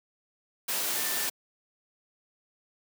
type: tone in noise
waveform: sine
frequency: 1782 Hz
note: A6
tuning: 22 cents sharp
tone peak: -40 dBFS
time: 0.96-1.28 s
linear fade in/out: 10 ms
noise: white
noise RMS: -30 dBFS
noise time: 0.68-1.3 s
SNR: -13 dB
effects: high-pass 200 Hz 12 dB/octave